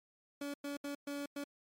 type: tone bursts at uneven times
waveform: 30% pulse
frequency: 285.1 Hz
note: C#4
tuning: 49 cents sharp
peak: -36 dBFS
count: 5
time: 0.41-0.54 / 0.64-0.77 / 0.84-0.95 / 1.07-1.26 / 1.36-1.44 s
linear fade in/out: 5 ms
effects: MP3 64 kbps